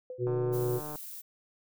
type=tone with exponential decay; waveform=sine; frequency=506 Hz; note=B4; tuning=42 cents sharp; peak=-35 dBFS; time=0.1-0.38 s; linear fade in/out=2 ms; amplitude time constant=60 ms
type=harmonic tone; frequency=122.7 Hz; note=B2; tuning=11 cents flat; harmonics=1 / 3 / 4; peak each=-32 / -29 / -37 dBFS; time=0.18-0.81 s; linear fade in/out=50 ms
type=click train; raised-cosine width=1 ms; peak=-28 dBFS; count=104; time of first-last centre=0.27-0.957 s; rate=150 Hz
type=noise; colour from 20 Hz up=violet; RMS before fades=-43 dBFS; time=0.52-1.22 s; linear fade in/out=20 ms
effects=none